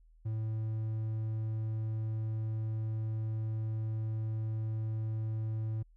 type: tone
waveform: triangle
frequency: 110 Hz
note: A2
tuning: in tune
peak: -30 dBFS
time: 0.25-5.83 s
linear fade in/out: 10 ms
effects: added 40 Hz sine -58 dBFS peak until 5.96 s